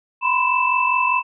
sine tone cluster, 986 / 1031 / 2642 Hz, B5 / C6 / E7, -3 / -26 / +3 cents, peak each -20 dBFS, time 0.21-1.23 s, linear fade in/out 50 ms, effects none

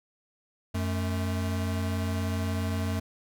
square tone pair together, 91.6 / 217.9 Hz, F#2 / A3, -17 / -17 cents, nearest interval octave + minor third, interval 1500 cents, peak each -29 / -34 dBFS, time 0.74-3 s, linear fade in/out 10 ms, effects none

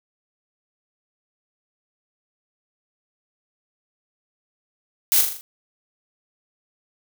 blue noise with echo, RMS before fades -17 dBFS, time 5.12-5.21 s, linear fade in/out 0 ms, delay 40 ms, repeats 5, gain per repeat -5 dB, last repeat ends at 5.41 s, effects none

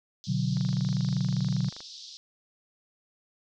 white band-pass noise, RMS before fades -45 dBFS, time 0.24-2.17 s, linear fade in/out 0 ms, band 3500 to 5600 Hz, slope 48 dB/octave
sine chord, B minor, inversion none, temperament equal, 123.47 / 146.83 / 185 Hz, B2 / D3 / F#3, 0 / 0 / 0 cents, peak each -29 dBFS, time 0.27-1.7 s, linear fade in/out 20 ms
click train, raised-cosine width 0.5 ms, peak -30 dBFS, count 32, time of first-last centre 0.57-1.805 s, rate 25.1 Hz
effects none

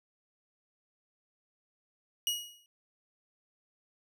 sawtooth tone with exponential decay, 2897 Hz, F#7, 37 cents flat, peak -23 dBFS, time 2.27-2.66 s, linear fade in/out 1 ms, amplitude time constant 83 ms, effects none

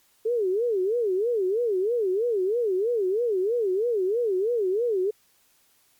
sine tone with vibrato, 422.2 Hz, G#4, 29 cents sharp, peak -21 dBFS, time 0.25-5.11 s, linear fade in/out 10 ms, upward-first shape sine, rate 3.1 Hz, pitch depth 250 cents each way, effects white hiss -63 dBFS RMS until 5.99 s + MP3 96 kbps

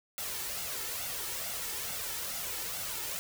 white noise with flanger, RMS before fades -37 dBFS, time 0.18-3.19 s, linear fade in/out 0 ms, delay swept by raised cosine 1.4 to 2.3 ms, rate 2.3 Hz, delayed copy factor +0.55, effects none

